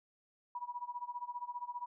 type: tone with tremolo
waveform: sine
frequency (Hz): 971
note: B5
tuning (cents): -30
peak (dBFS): -36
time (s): 0.55-1.86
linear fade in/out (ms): 2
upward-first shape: sine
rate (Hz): 15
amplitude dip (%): 90
effects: none